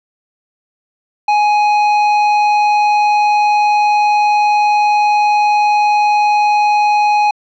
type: tone with tanh clipping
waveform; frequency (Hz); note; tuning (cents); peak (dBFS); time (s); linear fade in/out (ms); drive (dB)
sine; 835; G#5; +9; -11; 1.28-7.31; 5; 14
effects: low-pass 4000 Hz 12 dB/octave